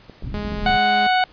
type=clicks; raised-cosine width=2 ms; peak=-25 dBFS; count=5; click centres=0.097 / 0.224 / 0.524 / 0.585 / 0.697 s
type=low-pass noise; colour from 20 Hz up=pink; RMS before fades=-28 dBFS; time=0.23-0.78 s; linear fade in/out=10 ms; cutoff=240 Hz; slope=24 dB/octave
type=tone; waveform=sawtooth; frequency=207.7 Hz; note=G#3; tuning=in tune; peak=-22 dBFS; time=0.34-1.07 s; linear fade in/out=2 ms
type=harmonic tone; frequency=740 Hz; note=F#5; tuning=in tune; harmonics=1 / 2 / 3 / 4 / 5 / 6; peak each=-16 / -22 / -26 / -28 / -30 / -32 dBFS; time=0.66-1.24 s; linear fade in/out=2 ms
effects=pink hiss -49 dBFS RMS until 1.32 s + resampled to 11025 Hz